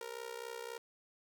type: tone with amplitude modulation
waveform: sawtooth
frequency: 467 Hz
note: A#4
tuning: 3 cents sharp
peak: -35 dBFS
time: 0.01-0.78 s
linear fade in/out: 2 ms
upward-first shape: sine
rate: 63.8 Hz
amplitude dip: 85%
effects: none